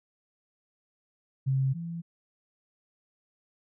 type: tone pair in turn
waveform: sine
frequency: 133.7 / 168.45 Hz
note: C3 / E3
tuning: +38 / +38 cents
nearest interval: major third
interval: 400 cents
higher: second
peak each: -23 / -33 dBFS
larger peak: first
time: 1.46-1.74 / 1.74-2.02 s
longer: neither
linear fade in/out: 20 ms
effects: none